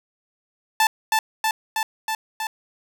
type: tone with echo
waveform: sawtooth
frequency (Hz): 880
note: A5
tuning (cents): 0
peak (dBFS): -11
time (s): 0.8-0.87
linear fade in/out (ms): 2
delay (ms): 320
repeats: 5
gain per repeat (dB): -2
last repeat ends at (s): 2.47
effects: none